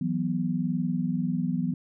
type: chord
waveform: sine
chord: E suspended second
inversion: none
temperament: equal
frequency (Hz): 164.81 / 185 / 246.9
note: E3 / F#3 / B3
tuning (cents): 0 / 0 / 0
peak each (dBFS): -29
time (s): 0.01-1.74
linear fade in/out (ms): 5
effects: none